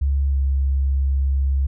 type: tone with pitch glide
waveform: sine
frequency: 69.3 to 67.99 Hz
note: C#2 to C#2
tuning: 0 to -33 cents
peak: -16 dBFS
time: 0.01-1.67 s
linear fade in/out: 10 ms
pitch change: -33 cents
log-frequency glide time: 0.3-0.36 s
effects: none